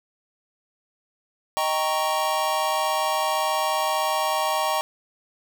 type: chord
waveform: square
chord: Eb dominant seventh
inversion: none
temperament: equal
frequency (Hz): 622.3 / 784 / 932.3 / 1108.7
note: Eb5 / G5 / Bb5 / Db6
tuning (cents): 0 / 0 / 0 / 0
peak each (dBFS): -28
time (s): 1.57-4.81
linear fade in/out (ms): 0
effects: none